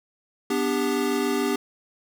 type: chord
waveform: square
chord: G major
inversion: first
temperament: equal with one note detuned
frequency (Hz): 246.9 / 293.7 / 397.9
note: B3 / D4 / G4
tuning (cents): 0 / 0 / +26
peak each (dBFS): -28 / -28 / -26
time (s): 0.5-1.56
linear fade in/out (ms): 5
effects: none